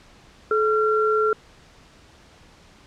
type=tone pair together; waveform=sine; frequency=431.3 / 1369.3 Hz; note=A4 / F6; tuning=-35 / -35 cents; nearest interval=octave + minor sixth; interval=2000 cents; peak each=-19 / -21 dBFS; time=0.51-1.33 s; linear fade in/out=2 ms; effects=pink hiss -51 dBFS RMS until 2.86 s + low-pass 6000 Hz 12 dB/octave